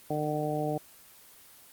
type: harmonic tone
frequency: 150.9 Hz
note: D3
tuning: 47 cents sharp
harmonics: 1 / 2 / 3 / 4 / 5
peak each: -34 / -34 / -34 / -34 / -34 dBFS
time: 0.1-0.78 s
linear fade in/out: 5 ms
effects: white hiss -54 dBFS RMS until 1.72 s + Opus 24 kbps